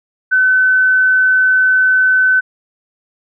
sine tone, 1516 Hz, F#6, 42 cents sharp, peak -8 dBFS, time 0.31-2.41 s, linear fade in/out 20 ms, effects none

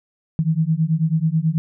sine beating tone pair, 155.6 / 164.8 Hz, D#3 / E3, 0 / 0 cents, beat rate 9.2 Hz, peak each -19 dBFS, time 0.39-1.58 s, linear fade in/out 0 ms, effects none

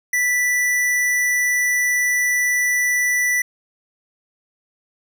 square tone, 1973 Hz, B6, 2 cents flat, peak -17 dBFS, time 0.13-3.42 s, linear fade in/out 5 ms, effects none

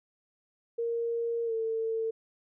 sine tone with pitch glide, 465.6 to 448.7 Hz, A#4 to A4, -2 to +34 cents, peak -28 dBFS, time 0.78-2.11 s, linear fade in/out 10 ms, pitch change -64 cents, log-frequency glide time 1.45-1.53 s, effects none

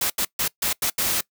white noise bursts at uneven times, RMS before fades -23 dBFS, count 6, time 0.01-0.1 / 0.18-0.25 / 0.39-0.48 / 0.62-0.73 / 0.82-0.9 / 0.98-1.21 s, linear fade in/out 5 ms, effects noise-tail reverb RT60 0.1 s tail -22 dB re dry

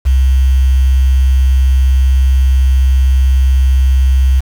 sine tone with quantisation, 65.41 Hz, C2, in tune, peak -6 dBFS, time 0.05-4.41 s, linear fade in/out 20 ms, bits 5, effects none

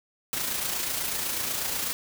white noise with amplitude modulation, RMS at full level -28 dBFS, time 0.33-1.93 s, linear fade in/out 0 ms, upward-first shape sine, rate 28.1 Hz, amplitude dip 40%, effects none

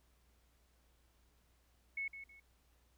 sine tone with echo, 2200 Hz, C#7, 14 cents flat, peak -37 dBFS, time 1.97-2.08 s, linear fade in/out 5 ms, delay 160 ms, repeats 2, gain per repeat -10 dB, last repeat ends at 2.4 s, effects added 60 Hz sine -70 dBFS peak until 2.97 s + pink hiss -75 dBFS RMS until 2.97 s

